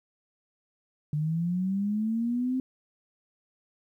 sine linear sweep, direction up, 146.83 to 261.6 Hz, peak -25 dBFS, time 1.13-2.6 s, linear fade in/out 2 ms, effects 11-bit

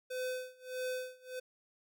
square tone with tremolo, 508 Hz, B4, 49 cents sharp, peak -35 dBFS, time 0.1-1.4 s, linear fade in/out 10 ms, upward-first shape sine, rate 1.6 Hz, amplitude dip 95%, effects none

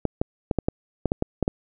clicks, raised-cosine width 2 ms, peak -8 dBFS, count 10, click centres 0.053 / 0.215 / 0.512 / 0.587 / 0.685 / 1.057 / 1.119 / 1.224 / 1.427 / 1.479 s, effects none

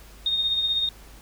sine tone with tremolo, 3693 Hz, A#7, 17 cents flat, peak -19 dBFS, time 0.26-0.89 s, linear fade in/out 2 ms, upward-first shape triangle, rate 16 Hz, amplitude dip 50%, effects added 50 Hz sine -47 dBFS peak until 1.21 s + pink hiss -50 dBFS RMS until 1.21 s

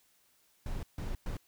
brown noise bursts at uneven times, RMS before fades -36 dBFS, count 3, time 0.66-0.83 / 0.98-1.15 / 1.26-1.37 s, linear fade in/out 2 ms, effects white hiss -69 dBFS RMS until 1.47 s

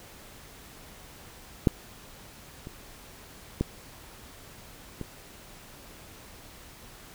clicks, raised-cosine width 3 ms, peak -6 / -26 / -12 / -21 dBFS, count 4, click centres 1.672 / 2.671 / 3.61 / 5.013 s, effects pink hiss -49 dBFS RMS until 7.14 s

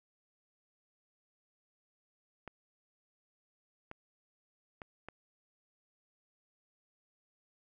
clicks, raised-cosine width 0.5 ms, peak -29 dBFS, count 4, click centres 2.477 / 3.914 / 4.818 / 5.086 s, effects none

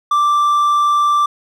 triangle tone, 1174.7 Hz, D6, in tune, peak -9 dBFS, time 0.11-1.26 s, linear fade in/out 5 ms, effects none

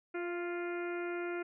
harmonic tone with a mistuned harmonic, 349.6 Hz, F4, 2 cents sharp, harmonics 1 / 2 / 3 / 4 / 5 / 6 / 7 / 8, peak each -36 / -45 / -53 / -44 / -52 / -49 / -50 / -62 dBFS, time 0.14-1.43 s, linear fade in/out 10 ms, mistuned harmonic 2, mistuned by -21 cents, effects none

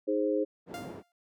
sine chord, Ab major, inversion second, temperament equal with one note detuned, 311.1 / 415.3 / 526.6 Hz, Eb4 / Ab4 / C5, 0 / 0 / +11 cents, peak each -30 dBFS, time 0.07-0.45 s, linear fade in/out 20 ms
white band-pass noise, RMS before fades -43 dBFS, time 0.66-1.03 s, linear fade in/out 50 ms, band 130 to 390 Hz, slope 12 dB/octave
sawtooth tone with exponential decay, 698.5 Hz, F5, in tune, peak -33 dBFS, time 0.74-1.12 s, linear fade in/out 1 ms, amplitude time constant 82 ms
effects none

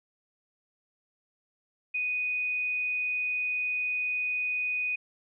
sine tone, 2486 Hz, D#7, 2 cents flat, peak -27 dBFS, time 1.94-4.96 s, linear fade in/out 10 ms, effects none

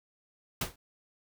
pink noise with exponential decay, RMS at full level -26 dBFS, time 0.61-0.76 s, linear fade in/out 5 ms, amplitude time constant 32 ms, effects none

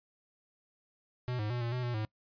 square tone with pitch steps, 124.7 / 105.8 / 122 / 117.9 / 125.4 / 121.4 / 108 Hz, B2 / G#2 / B2 / A#2 / B2 / B2 / A2, +17 / +33 / -21 / +20 / +27 / -29 / -32 cents, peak -33 dBFS, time 1.28-2.05 s, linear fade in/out 0 ms, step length 110 ms, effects noise-tail reverb RT60 0.1 s tail -24 dB re dry + resampled to 11025 Hz

